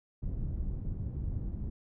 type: low-pass noise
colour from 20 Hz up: pink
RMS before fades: -35 dBFS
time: 0.22-1.7 s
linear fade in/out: 10 ms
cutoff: 150 Hz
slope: 12 dB/octave
effects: none